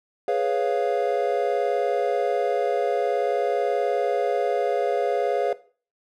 triangle chord, C# dominant seventh, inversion second, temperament equal, 415.3 / 493.9 / 554.4 / 698.5 Hz, G#4 / B4 / C#5 / E#5, 0 / 0 / 0 / 0 cents, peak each -24 dBFS, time 0.28-5.53 s, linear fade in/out 2 ms, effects noise-tail reverb RT60 0.4 s tail -17 dB re dry

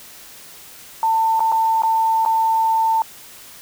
sine tone with dropouts, 895 Hz, A5, 29 cents sharp, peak -14 dBFS, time 1.03-3.02 s, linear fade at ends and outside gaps 1 ms, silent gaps 1.395-1.404 / 1.518-1.523 / 1.821-1.834 / 2.251-2.26 s, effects white hiss -41 dBFS RMS until 3.61 s

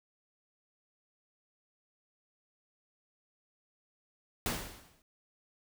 pink noise with exponential decay, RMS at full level -31 dBFS, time 4.46-5.02 s, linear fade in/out 1 ms, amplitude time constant 120 ms, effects none

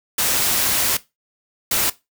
white noise bursts at uneven times, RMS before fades -19 dBFS, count 2, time 0.18-0.97 / 1.71-1.9 s, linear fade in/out 5 ms, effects noise-tail reverb RT60 0.2 s tail -17 dB re dry

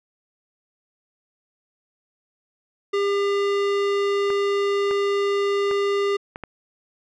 square tone, 401.4 Hz, G4, 41 cents sharp, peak -20 dBFS, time 2.93-6.17 s, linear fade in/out 10 ms
clicks, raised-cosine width 0.5 ms, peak -18 dBFS, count 5, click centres 4.303 / 4.911 / 5.712 / 6.359 / 6.437 s
effects low-pass 4000 Hz 12 dB/octave

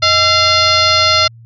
sine tone with frequency modulation, 2794 Hz, F7, in tune, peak -8 dBFS, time 0.02-1.28 s, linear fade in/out 10 ms, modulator 721 Hz, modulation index 3, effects added 115 Hz sine -36 dBFS peak until 1.45 s

